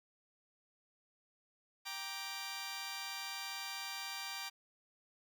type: chord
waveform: 10% pulse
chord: G minor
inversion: none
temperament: just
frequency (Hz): 784 / 940.8 / 1176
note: G5 / Bb5 / D6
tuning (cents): 0 / +16 / +2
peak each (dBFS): -38 / -39 / -39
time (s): 1.85-4.5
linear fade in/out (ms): 20
effects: none